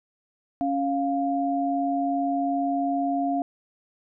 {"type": "tone pair together", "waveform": "sine", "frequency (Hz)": [277.5, 700.1], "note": ["C#4", "F5"], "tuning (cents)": [2, 4], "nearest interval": "octave + major third", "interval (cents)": 1602, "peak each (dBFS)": -25, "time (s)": [0.61, 3.42], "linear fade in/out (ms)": 0, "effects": []}